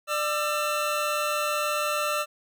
25% pulse tone pair together, 597 / 1340.2 Hz, D5 / E6, +28 / +28 cents, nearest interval octave + major second, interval 1400 cents, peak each -24 dBFS, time 0.07-2.26 s, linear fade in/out 50 ms, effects none

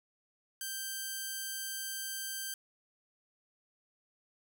5% pulse tone, 1568 Hz, G6, in tune, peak -26 dBFS, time 0.61-2.54 s, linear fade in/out 2 ms, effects none

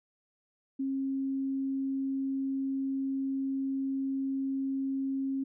sine tone, 270 Hz, C#4, 45 cents flat, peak -29 dBFS, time 0.79-5.44 s, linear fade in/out 10 ms, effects none

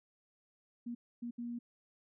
sine tone bursts at uneven times, 238.1 Hz, A#3, 37 cents sharp, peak -38 dBFS, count 3, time 0.86-0.95 / 1.22-1.31 / 1.38-1.59 s, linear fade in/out 10 ms, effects none

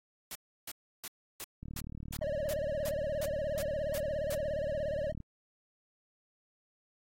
white noise bursts, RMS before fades -41 dBFS, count 12, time 0.31-4.346 s, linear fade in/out 2 ms, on 43 ms, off 320 ms
click train, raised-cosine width 5 ms, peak -31 dBFS, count 135, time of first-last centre 1.63-5.203 s, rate 37.5 Hz
triangle tone with vibrato, 587.3 Hz, D5, in tune, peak -30 dBFS, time 2.21-5.12 s, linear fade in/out 10 ms, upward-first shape sine, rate 17 Hz, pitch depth 120 cents each way
effects AAC 48 kbps

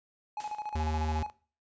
triangle tone with tremolo, 844 Hz, G#5, 28 cents sharp, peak -31 dBFS, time 0.37-1.3 s, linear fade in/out 2 ms, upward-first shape square, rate 14 Hz, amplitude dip 75%
white noise with exponential decay, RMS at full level -43 dBFS, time 0.4-0.79 s, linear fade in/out 0 ms, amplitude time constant 83 ms
square tone, 78 Hz, D#2, 5 cents sharp, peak -30 dBFS, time 0.75-1.23 s, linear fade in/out 5 ms
effects noise-tail reverb RT60 0.4 s tail -20 dB re dry + resampled to 16000 Hz

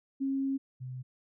sine tone pair in turn, 271 / 127.89 Hz, C#4 / C3, -39 / -39 cents, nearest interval octave + minor second, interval 1300 cents, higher first, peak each -28 / -37 dBFS, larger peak first, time 0.2-0.58 / 0.8-1.03 s, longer first, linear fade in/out 20 ms, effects none

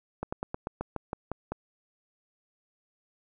slowing click train, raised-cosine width 1 ms, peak -18 dBFS, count 10, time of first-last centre 0.23-1.52 s, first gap 95 ms, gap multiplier 1.1, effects none

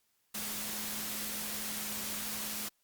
sine tone in noise, 211.8 Hz, G#3, 34 cents sharp, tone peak -47 dBFS, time 0.34-2.69 s, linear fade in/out 10 ms, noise white, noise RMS -38 dBFS, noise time 0.34-2.69 s, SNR -12 dB, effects white hiss -75 dBFS RMS until 2.83 s + Opus 48 kbps

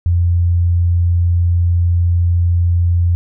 sine tone, 86.7 Hz, F2, 12 cents flat, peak -10 dBFS, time 0.06-3.15 s, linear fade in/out 0 ms, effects none

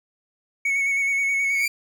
triangle tone with vibrato, 2217 Hz, C#7, in tune, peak -18 dBFS, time 0.65-1.66 s, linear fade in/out 5 ms, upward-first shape square, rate 9.4 Hz, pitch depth 17 cents each way
sawtooth tone with exponential growth, 2362 Hz, D7, 9 cents sharp, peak -18 dBFS, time 1.39-1.68 s, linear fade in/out 5 ms, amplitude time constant 62 ms
effects none

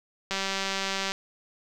click train, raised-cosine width 0.2 ms, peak -12 dBFS, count 158, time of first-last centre 0.31-1.119 s, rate 194 Hz, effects none

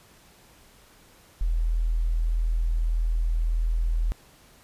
sine tone, 40.84 Hz, E1, 15 cents flat, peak -21 dBFS, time 1.41-4.12 s, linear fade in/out 0 ms, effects pink hiss -55 dBFS RMS until 4.63 s + resampled to 32000 Hz

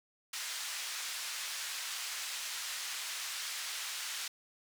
white band-pass noise, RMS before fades -40 dBFS, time 0.33-4.28 s, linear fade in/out 5 ms, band 1300 to 6900 Hz, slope 12 dB/octave, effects none

